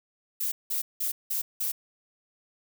violet noise bursts, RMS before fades -29 dBFS, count 5, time 0.4-1.72 s, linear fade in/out 10 ms, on 120 ms, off 180 ms, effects none

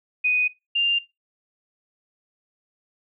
sine tone pair in turn, 2489 / 2794 Hz, D#7 / F7, 0 / 0 cents, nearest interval major second, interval 200 cents, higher second, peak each -18 dBFS, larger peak neither, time 0.24-0.48 / 0.75-0.99 s, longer neither, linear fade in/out 10 ms, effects noise-tail reverb RT60 0.2 s tail -17 dB re dry

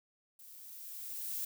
violet noise with level ramp, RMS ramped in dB -55 to -37 dBFS, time 0.39-1.45 s, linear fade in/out 5 ms, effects none

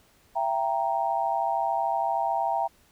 sine chord, E diminished, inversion none, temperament equal with one note detuned, 670.8 / 784 / 932.3 Hz, E5 / G5 / Bb5, +30 / 0 / 0 cents, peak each -29 / -27 / -28 dBFS, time 0.35-2.68 s, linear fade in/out 20 ms, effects pink hiss -61 dBFS RMS until 2.91 s

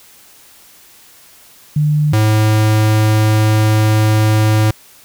sine / square tone pair in turn, 150 / 107.98 Hz, D3 / A2, +37 / -32 cents, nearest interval tritone, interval 569 cents, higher first, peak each -10 dBFS, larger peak neither, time 1.76-2.13 / 2.13-4.71 s, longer second, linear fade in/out 5 ms, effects white hiss -44 dBFS RMS until 5.04 s

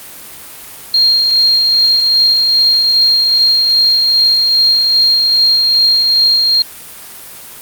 sine tone with tremolo, 4217 Hz, C8, 13 cents sharp, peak -6 dBFS, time 0.94-6.62 s, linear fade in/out 2 ms, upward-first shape sine, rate 2.5 Hz, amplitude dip 25%, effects white hiss -32 dBFS RMS until 7.61 s + Opus 32 kbps

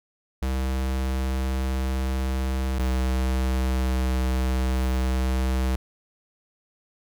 square tone pair in turn, 65.41 / 64.32 Hz, C2 / C2, 0 / -29 cents, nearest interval unison, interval 29 cents, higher first, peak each -24 / -22 dBFS, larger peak second, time 0.42-2.79 / 2.79-5.76 s, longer second, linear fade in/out 5 ms, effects none

